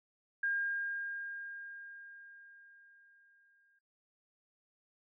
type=tone with exponential decay; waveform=sine; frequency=1612 Hz; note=G6; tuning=48 cents sharp; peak=-30 dBFS; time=0.43-3.79 s; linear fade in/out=5 ms; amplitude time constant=730 ms; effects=noise-tail reverb RT60 0.2 s tail -17 dB re dry